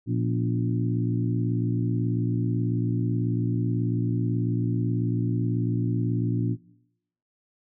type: harmonic tone with a mistuned harmonic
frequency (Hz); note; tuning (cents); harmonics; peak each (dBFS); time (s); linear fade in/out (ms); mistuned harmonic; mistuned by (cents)
58.27; A#1; 0; 2 / 3 / 4 / 5 / 6; -25 / -30 / -32 / -30 / -36; 0.06-6.57; 50; 4; +79
effects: noise-tail reverb RT60 0.8 s tail -20 dB re dry